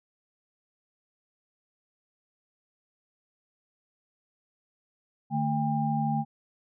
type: tone cluster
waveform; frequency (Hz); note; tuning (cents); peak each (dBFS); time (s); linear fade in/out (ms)
sine; 150.5 / 223.3 / 801; D3 / A3 / G5; +43 / +26 / +37; -29; 5.3-6.25; 50
effects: none